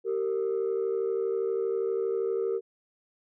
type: tone pair together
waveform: sine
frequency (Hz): 386.6 / 459.1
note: G4 / A#4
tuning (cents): -24 / -26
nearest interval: minor third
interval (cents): 298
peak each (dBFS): -27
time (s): 0.04-2.61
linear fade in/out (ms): 50
effects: tanh soft clip ceiling -22 dBFS